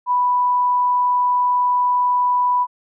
sine tone, 987.8 Hz, B5, in tune, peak -14 dBFS, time 0.06-2.67 s, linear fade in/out 50 ms, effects none

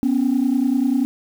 sine tone pair together, 247 / 277.2 Hz, B3 / C#4, 0 / 0 cents, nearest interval major second, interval 200 cents, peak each -17 dBFS, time 0.03-1.05 s, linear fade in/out 0 ms, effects tanh soft clip ceiling -11 dBFS + 7-bit

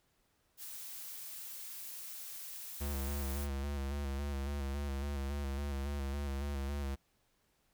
blue noise, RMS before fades -46 dBFS, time 0.57-3.48 s, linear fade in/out 50 ms
square tone with vibrato, 70 Hz, C#2, 18 cents sharp, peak -36 dBFS, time 2.8-6.96 s, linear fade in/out 20 ms, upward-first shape square, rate 3.6 Hz, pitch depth 39 cents each way
effects pink hiss -75 dBFS RMS until 7.73 s

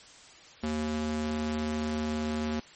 square tone with high-pass filter, 76.7 Hz, D#2, 24 cents flat, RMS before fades -31 dBFS, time 0.63-2.6 s, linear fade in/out 5 ms, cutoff 170 Hz, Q 2.8, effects white hiss -52 dBFS RMS until 2.75 s + MP3 32 kbps

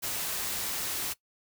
white noise, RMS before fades -33 dBFS, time 0.02-1.14 s, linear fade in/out 20 ms, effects noise-tail reverb RT60 0.1 s tail -19 dB re dry

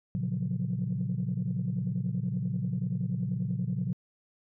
sine chord, Gb major seventh, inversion first, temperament equal, 116.54 / 138.59 / 174.61 / 185 Hz, Bb2 / Db3 / F3 / Gb3, 0 / 0 / 0 / 0 cents, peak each -33 dBFS, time 0.15-3.93 s, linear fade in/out 0 ms, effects tanh soft clip ceiling -21 dBFS

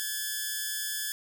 5% pulse tone pair together, 1581 / 1721 Hz, G6 / A6, +14 / -39 cents, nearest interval minor second, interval 147 cents, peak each -27 / -21 dBFS, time 0-1.12 s, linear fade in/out 0 ms, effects 10-bit

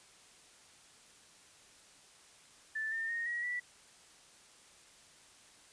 sine tone with pitch steps, 1760 / 1807.4 / 1856.1 / 1906 / 1957.4 Hz, A6 / A6 / A#6 / A#6 / B6, 0 / +46 / -8 / +38 / -16 cents, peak -34 dBFS, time 2.75-3.6 s, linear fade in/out 10 ms, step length 170 ms, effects white hiss -60 dBFS RMS until 5.72 s + resampled to 22050 Hz

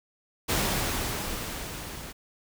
pink noise with level ramp, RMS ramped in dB -25 to -41 dBFS, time 0.48-2.13 s, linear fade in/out 20 ms, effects none

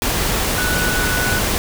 sine tone in noise, 1480 Hz, F#6, in tune, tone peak -21 dBFS, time 0.58-1.39 s, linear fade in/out 0 ms, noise pink, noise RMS -19 dBFS, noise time 0.02-1.58 s, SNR -5 dB, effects none

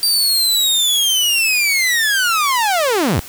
sawtooth linear sweep, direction down, 4714 to 58.27 Hz, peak -10 dBFS, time 0.03-3.2 s, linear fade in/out 0 ms, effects white hiss -35 dBFS RMS until 3.28 s

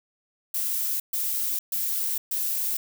violet noise bursts, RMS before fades -27 dBFS, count 4, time 0.54-2.77 s, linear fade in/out 5 ms, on 460 ms, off 130 ms, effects none

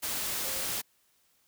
sine tone in noise, 532 Hz, C5, 29 cents sharp, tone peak -44 dBFS, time 0.43-0.65 s, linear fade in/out 20 ms, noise white, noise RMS -33 dBFS, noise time 0.02-0.82 s, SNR -14 dB, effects white hiss -69 dBFS RMS until 1.47 s

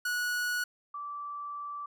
45% pulse / sine tone pair in turn, 1465 / 1162.8 Hz, F#6 / D6, -18 / -18 cents, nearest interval major third, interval 400 cents, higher first, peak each -29 / -36 dBFS, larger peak first, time 0.05-0.64 / 0.94-1.86 s, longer second, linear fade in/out 5 ms, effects none

